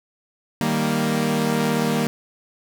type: chord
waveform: sawtooth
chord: Eb major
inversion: none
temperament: equal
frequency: 155.56 / 196 / 233.1 Hz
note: Eb3 / G3 / Bb3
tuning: 0 / 0 / 0 cents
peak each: -21 / -21 / -18 dBFS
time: 0.61-2.07 s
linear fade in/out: 0 ms
effects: none